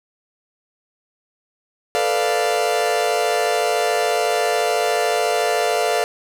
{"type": "chord", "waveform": "40% pulse", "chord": "B half-diminished seventh", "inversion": "third", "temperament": "equal", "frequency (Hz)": [440, 493.9, 587.3, 698.5], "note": ["A4", "B4", "D5", "F5"], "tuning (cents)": [0, 0, 0, 0], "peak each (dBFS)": [-22, -24, -23, -20], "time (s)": [1.95, 6.04], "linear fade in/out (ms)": 0, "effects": ["low-pass 12000 Hz 12 dB/octave", "7-bit"]}